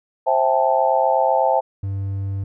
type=chord; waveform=sine; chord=A minor seventh; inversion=first; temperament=just; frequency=528 / 660 / 792 / 880 Hz; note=C5 / E5 / G5 / A5; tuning=+16 / +2 / +18 / 0 cents; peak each=-20 dBFS; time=0.26-1.61 s; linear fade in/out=20 ms
type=tone; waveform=triangle; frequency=98 Hz; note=G2; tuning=in tune; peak=-20 dBFS; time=1.83-2.44 s; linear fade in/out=5 ms
effects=none